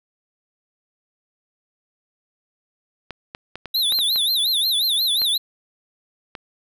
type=clicks; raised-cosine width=0.3 ms; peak=-16 dBFS; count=9; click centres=3.107 / 3.349 / 3.556 / 3.657 / 3.923 / 3.989 / 4.16 / 5.218 / 6.352 s
type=tone with vibrato; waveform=square; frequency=3788 Hz; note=A#7; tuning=27 cents sharp; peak=-18 dBFS; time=3.74-5.38 s; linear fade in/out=10 ms; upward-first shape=sine; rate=5.6 Hz; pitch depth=180 cents each way
effects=none